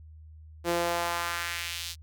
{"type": "tone with high-pass filter sweep", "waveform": "sawtooth", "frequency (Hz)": 171.7, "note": "F3", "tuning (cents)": -29, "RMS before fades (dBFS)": -31, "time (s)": [0.64, 1.96], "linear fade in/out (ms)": 50, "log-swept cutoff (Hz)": [360, 4300], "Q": 1.5, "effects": ["added 78 Hz sine -46 dBFS peak until 2.02 s"]}